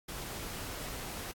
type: noise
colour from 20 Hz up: pink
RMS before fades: -41 dBFS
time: 0.08-1.32 s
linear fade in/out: 10 ms
effects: AAC 64 kbps